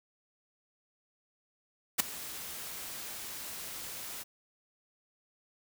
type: noise with ADSR envelope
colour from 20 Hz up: white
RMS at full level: -23 dBFS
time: 1.98-4.24 s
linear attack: 20 ms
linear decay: 8 ms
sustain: -19 dB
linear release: 22 ms
effects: none